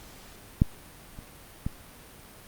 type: clicks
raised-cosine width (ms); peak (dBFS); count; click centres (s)
5; -6 / -29 / -16; 3; 0.619 / 1.189 / 1.665
effects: pink hiss -49 dBFS RMS until 2.47 s + Opus 48 kbps